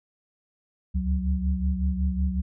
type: tone cluster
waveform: sine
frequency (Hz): 68.6 / 74 / 185.4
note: C#2 / D2 / F#3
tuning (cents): -17 / +14 / +4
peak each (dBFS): -25 / -28 / -28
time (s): 0.94-2.42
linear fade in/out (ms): 20
effects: none